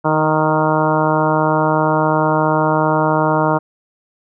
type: harmonic tone with a mistuned harmonic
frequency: 155.2 Hz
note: D#3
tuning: 4 cents flat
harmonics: 1 / 2 / 3 / 4 / 5 / 6 / 7 / 8 / 9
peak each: -20 / -20 / -22 / -19 / -23 / -19 / -23 / -25 / -25 dBFS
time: 0.04-3.59 s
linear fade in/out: 20 ms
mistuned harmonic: 2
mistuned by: +16 cents
effects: none